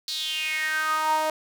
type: tone with high-pass filter sweep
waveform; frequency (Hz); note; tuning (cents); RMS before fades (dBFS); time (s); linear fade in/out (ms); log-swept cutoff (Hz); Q
sawtooth; 311.8; D#4; +4; -26; 0.08-1.3; 2; 4300 to 710; 6.5
effects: none